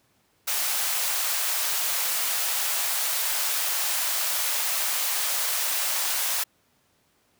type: high-pass noise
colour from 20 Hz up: white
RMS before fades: -26 dBFS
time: 0.47-6.44 s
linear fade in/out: 10 ms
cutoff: 580 Hz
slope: 24 dB/octave
effects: pink hiss -66 dBFS RMS until 7.39 s + high-pass 80 Hz 12 dB/octave